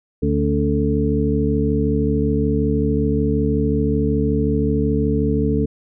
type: harmonic tone with a mistuned harmonic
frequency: 73.42 Hz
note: D2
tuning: in tune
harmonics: 1 / 2 / 3 / 4 / 6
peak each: -22 / -22 / -22 / -22 / -22 dBFS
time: 0.22-5.66 s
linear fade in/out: 10 ms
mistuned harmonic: 4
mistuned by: -48 cents
effects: none